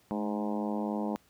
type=harmonic tone with a mistuned harmonic; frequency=103.83 Hz; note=G#2; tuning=in tune; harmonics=2 / 3 / 4 / 5 / 6 / 7 / 8 / 9 / 10; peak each=-32 / -37 / -41 / -40 / -42 / -43 / -42 / -43 / -50 dBFS; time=0.11-1.16 s; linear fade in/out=0 ms; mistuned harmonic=2; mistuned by=+41 cents; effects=pink hiss -65 dBFS RMS until 1.29 s + high-pass 60 Hz 12 dB/octave